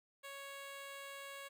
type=tone; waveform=10% pulse; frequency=554.4 Hz; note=C#5; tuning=in tune; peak=-39 dBFS; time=0.23-1.49 s; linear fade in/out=20 ms; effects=none